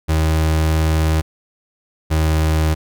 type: tone pair in turn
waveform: 35% pulse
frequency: 79 / 78.56 Hz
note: D#2 / D#2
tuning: +27 / +17 cents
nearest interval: unison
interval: 10 cents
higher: first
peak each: -12 dBFS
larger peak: neither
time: 0.08-1.22 / 2.1-2.75 s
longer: first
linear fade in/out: 20 ms
effects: none